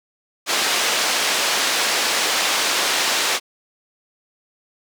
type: band-pass noise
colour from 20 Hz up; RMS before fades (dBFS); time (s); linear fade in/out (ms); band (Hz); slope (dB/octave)
white; -20; 0.46-3.4; 50; 370 to 5200; 12
effects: none